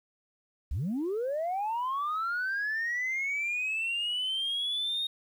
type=linear sweep; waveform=sine; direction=up; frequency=51.91 to 3726 Hz; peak=-27 dBFS; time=0.71-5.07 s; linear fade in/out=5 ms; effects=tanh soft clip ceiling -26 dBFS + 10-bit